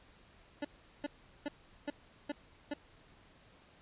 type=tone bursts; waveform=25% pulse; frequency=290.6 Hz; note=D4; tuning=18 cents flat; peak=-31 dBFS; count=6; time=0.62-2.738 s; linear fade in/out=5 ms; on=28 ms; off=390 ms; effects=pink hiss -62 dBFS RMS until 3.81 s + resampled to 8000 Hz